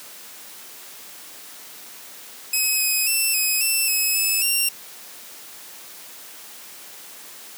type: tone with pitch steps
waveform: 5% pulse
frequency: 2552 / 2528 / 2674 / 2532 / 2675 / 2564 / 2598 / 2760 Hz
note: D#7 / D#7 / E7 / D#7 / E7 / E7 / E7 / F7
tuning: +43 / +27 / +24 / +30 / +25 / -49 / -26 / -21 cents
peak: -10 dBFS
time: 2.53-4.69 s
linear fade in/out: 5 ms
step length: 270 ms
effects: white hiss -41 dBFS RMS until 7.57 s + high-pass 200 Hz 12 dB/octave